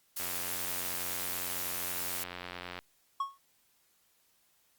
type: noise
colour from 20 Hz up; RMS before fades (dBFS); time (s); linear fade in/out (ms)
blue; -36; 0.16-2.24; 10
type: click train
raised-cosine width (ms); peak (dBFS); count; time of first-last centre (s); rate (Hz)
0.3; -24; 232; 0.2-2.79; 89.2
type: tone with exponential decay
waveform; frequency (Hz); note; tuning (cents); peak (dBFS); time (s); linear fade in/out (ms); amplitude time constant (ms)
triangle; 1100; C#6; -14; -25; 3.2-3.38; 5; 39
effects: white hiss -70 dBFS RMS until 4.78 s + Opus 48 kbps